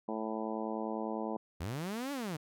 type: harmonic tone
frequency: 110 Hz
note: A2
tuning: in tune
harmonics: 2 / 3 / 4 / 5 / 6 / 7 / 8 / 9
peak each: -39 / -41 / -42 / -43 / -44 / -44 / -45 / -46 dBFS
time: 0.08-1.37 s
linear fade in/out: 5 ms
type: linear two-way sweep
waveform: sawtooth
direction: up then down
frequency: 73.4 to 291.3 to 143.1 Hz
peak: -32 dBFS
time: 1.6-2.37 s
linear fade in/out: 10 ms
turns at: 2.12 s
effects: none